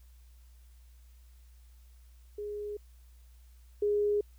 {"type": "tone pair in turn", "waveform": "sine", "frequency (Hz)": [415.3, 413.5], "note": ["G#4", "G#4"], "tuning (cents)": [0, -8], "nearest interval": "unison", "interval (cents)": 8, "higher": "first", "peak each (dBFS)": [-35, -25], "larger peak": "second", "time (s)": [[2.38, 2.77], [3.82, 4.21]], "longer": "neither", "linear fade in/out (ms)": 5, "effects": ["added 60 Hz sine -53 dBFS peak until 4.38 s", "white hiss -69 dBFS RMS until 4.38 s"]}